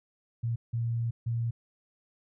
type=tone bursts at uneven times; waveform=sine; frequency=116.54 Hz; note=A#2; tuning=in tune; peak=-27 dBFS; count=3; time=0.43-0.56 / 0.73-1.11 / 1.26-1.51 s; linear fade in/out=10 ms; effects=none